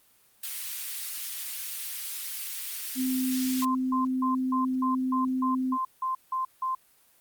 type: high-pass noise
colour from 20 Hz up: white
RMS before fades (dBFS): -35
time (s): 0.43-3.65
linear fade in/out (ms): 5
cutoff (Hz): 2100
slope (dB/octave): 12
type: tone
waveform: sine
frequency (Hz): 258.2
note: C4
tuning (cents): -23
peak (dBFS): -25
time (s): 2.95-5.78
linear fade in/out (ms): 50
type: tone bursts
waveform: sine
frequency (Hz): 1042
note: C6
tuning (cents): -7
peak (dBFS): -26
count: 11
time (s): 3.62-6.75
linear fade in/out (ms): 5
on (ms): 130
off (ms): 170
effects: white hiss -62 dBFS RMS until 7.2 s + Opus 32 kbps